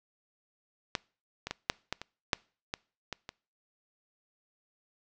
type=clicks; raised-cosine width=0.2 ms; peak=-11 / -18 / -16 / -7 / -14 / -22 / -7 / -15 / -18 / -22 dBFS; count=10; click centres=0.952 / 1.47 / 1.51 / 1.699 / 1.926 / 2.016 / 2.332 / 2.739 / 3.127 / 3.291 s; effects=noise-tail reverb RT60 0.4 s tail -25 dB re dry + low-pass 7000 Hz 12 dB/octave